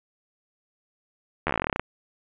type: slowing click train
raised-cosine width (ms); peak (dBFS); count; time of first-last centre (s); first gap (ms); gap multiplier
0.5; -9; 16; 1.47-1.796; 12; 1.08
effects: resampled to 8000 Hz + 8-bit